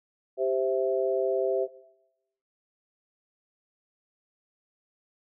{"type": "chord", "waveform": "sine", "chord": "C major", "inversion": "second", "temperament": "equal", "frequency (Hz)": [392, 523.3, 659.3], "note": ["G4", "C5", "E5"], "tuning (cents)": [0, 0, 0], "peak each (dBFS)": [-27, -28, -28], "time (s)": [0.37, 1.68], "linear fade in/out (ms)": 50, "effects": ["noise-tail reverb RT60 0.9 s tail -19 dB re dry"]}